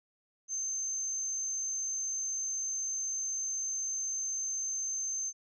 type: tone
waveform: sine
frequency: 6272 Hz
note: G8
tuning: in tune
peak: -32 dBFS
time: 0.48-5.33 s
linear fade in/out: 50 ms
effects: none